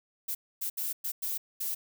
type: noise bursts at uneven times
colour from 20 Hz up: violet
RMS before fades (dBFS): -33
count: 6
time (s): 0.28-0.35 / 0.61-0.7 / 0.77-0.93 / 1.04-1.12 / 1.22-1.38 / 1.6-1.75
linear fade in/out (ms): 10
effects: none